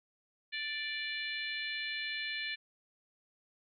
harmonic tone, 587.3 Hz, D5, in tune, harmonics 3 / 4 / 5 / 6 / 7, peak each -40 / -40 / -44 / -44 / -44 dBFS, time 0.52-2.56 s, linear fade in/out 20 ms, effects none

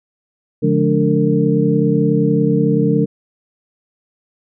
sine tone cluster, 142.9 / 173.6 / 210.3 / 291.2 / 456.4 Hz, D3 / F3 / G#3 / D4 / A#4, -47 / -10 / +22 / -15 / -37 cents, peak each -18 dBFS, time 0.62-3.06 s, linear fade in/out 20 ms, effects none

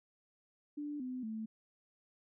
sine tone with pitch steps, 293.7 / 254.2 / 220 Hz, D4 / C4 / A3, 0 / -50 / 0 cents, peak -38 dBFS, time 0.77-1.46 s, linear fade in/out 10 ms, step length 230 ms, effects none

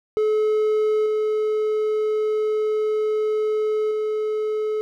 triangle tone with level steps, 429.5 Hz, A4, 42 cents flat, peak -15 / -17 / -19 dBFS, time 0.17-4.81 s, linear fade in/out 0 ms, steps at 1.06 / 3.91 s, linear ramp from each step 2 ms, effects none

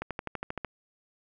accelerating click train, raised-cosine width 0.5 ms, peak -18 dBFS, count 9, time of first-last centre 0.02-0.647 s, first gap 87 ms, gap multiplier 0.97, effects none

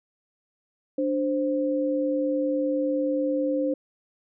sine tone pair together, 293.7 / 523.3 Hz, D4 / C5, 0 / 0 cents, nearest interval minor seventh, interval 1000 cents, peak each -25 dBFS, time 0.98-3.74 s, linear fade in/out 5 ms, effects none

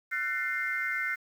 sine tone cluster, 1372 / 1500 / 1798 / 2103 Hz, F6 / F#6 / A6 / C7, -31 / +23 / +37 / +8 cents, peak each -38 / -33 / -36 / -31 dBFS, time 0.11-1.16 s, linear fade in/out 20 ms, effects tanh soft clip ceiling -19 dBFS + 9-bit

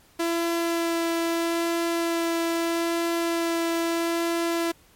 sawtooth tone with vibrato, 335.6 Hz, E4, 31 cents sharp, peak -19 dBFS, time 0.19-4.72 s, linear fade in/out 10 ms, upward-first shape sine, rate 0.78 Hz, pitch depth 9 cents each way, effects pink hiss -57 dBFS RMS until 4.95 s + MP3 64 kbps

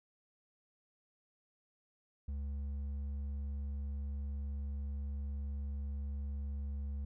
sine tone with hard clipping, 70.5 Hz, C#2, 30 cents sharp, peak -38 dBFS, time 2.28-7.05 s, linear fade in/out 5 ms, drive 4 dB, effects none

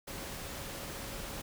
sine tone in noise, 552 Hz, C#5, 7 cents flat, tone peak -52 dBFS, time 0.07-1.42 s, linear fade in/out 10 ms, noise pink, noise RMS -42 dBFS, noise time 0.07-1.42 s, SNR -13 dB, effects none

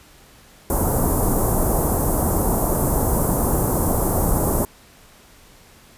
pink band-stop noise, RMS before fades -19 dBFS, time 0.7-4.65 s, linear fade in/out 0 ms, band 1000 to 9200 Hz, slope 24 dB/octave, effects pink hiss -49 dBFS RMS until 5.97 s + resampled to 32000 Hz

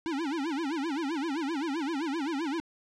square tone with vibrato, 302.1 Hz, D4, 49 cents sharp, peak -30 dBFS, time 0.06-2.6 s, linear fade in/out 0 ms, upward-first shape sine, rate 7.7 Hz, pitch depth 220 cents each way, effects low-pass 5000 Hz 12 dB/octave + 12-bit

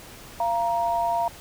sine tone pair together, 689 / 938.5 Hz, F5 / A#5, -24 / +11 cents, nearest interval perfect fourth, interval 535 cents, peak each -24 dBFS, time 0.4-1.28 s, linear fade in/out 2 ms, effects pink hiss -44 dBFS RMS until 1.4 s

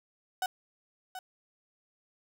35% pulse tone with echo, 746 Hz, F#5, 14 cents sharp, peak -27 dBFS, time 0.42-0.46 s, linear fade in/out 2 ms, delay 730 ms, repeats 1, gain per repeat -10 dB, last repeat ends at 1.19 s, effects none

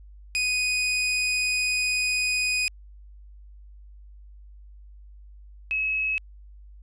sawtooth / sine tone pair in turn, 2489 / 2571 Hz, D#7 / E7, 0 / -44 cents, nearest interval minor second, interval 56 cents, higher second, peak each -19 / -23 dBFS, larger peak first, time 0.35-2.68 / 5.71-6.18 s, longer first, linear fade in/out 0 ms, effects added 50 Hz sine -44 dBFS peak until 6.82 s + resampled to 22050 Hz

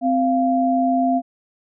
sine tone pair together, 259.6 / 693 Hz, C4 / F5, -13 / -14 cents, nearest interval octave + perfect fourth, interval 1699 cents, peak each -18 dBFS, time 0.01-1.22 s, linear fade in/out 50 ms, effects none

